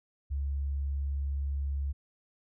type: tone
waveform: sine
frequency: 69.8 Hz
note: C#2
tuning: 13 cents sharp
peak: -29 dBFS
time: 0.3-1.93 s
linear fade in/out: 20 ms
effects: none